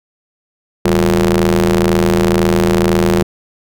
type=ring-modulated tone; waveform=sawtooth; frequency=82 Hz; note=E2; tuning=9 cents flat; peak=-3 dBFS; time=0.85-3.23 s; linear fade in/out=5 ms; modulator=273 Hz; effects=none